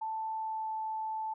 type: tone with pitch glide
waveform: sine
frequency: 882 to 876.4 Hz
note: A5 to A5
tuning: +4 to -7 cents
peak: -33 dBFS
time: 0.01-1.34 s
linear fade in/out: 10 ms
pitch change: -11 cents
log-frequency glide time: 0.31-0.73 s
effects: none